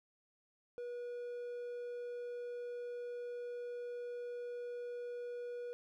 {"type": "tone", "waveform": "triangle", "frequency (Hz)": 484.1, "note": "B4", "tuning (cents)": -35, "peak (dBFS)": -39, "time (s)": [0.78, 5.73], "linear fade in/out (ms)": 0, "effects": []}